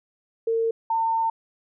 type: tone pair in turn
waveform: sine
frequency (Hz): 454.5 / 904.3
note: A#4 / A5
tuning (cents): -44 / +47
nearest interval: octave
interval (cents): 1191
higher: second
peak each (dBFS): -20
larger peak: neither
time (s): 0.47-0.71 / 0.9-1.3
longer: second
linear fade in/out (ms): 5
effects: none